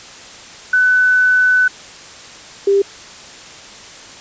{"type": "tone pair in turn", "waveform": "sine", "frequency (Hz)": [1500, 397.3], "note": ["F#6", "G4"], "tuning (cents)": [23, 23], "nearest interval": "octave + major seventh", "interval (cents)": 2300, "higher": "first", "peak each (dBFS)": -9, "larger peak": "neither", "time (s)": [[0.73, 1.68], [2.67, 2.82]], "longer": "first", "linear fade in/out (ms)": 5, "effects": ["white hiss -36 dBFS RMS until 4.2 s", "resampled to 16000 Hz"]}